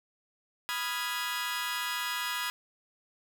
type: chord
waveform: 20% pulse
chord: F half-diminished seventh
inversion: second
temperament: equal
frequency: 987.8 / 1244.5 / 1396.9 / 1661.2 Hz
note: Cb6 / Eb6 / F6 / Ab6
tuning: 0 / 0 / 0 / 0 cents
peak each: -31 / -33 / -35 / -31 dBFS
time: 0.69-2.5 s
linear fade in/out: 0 ms
effects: none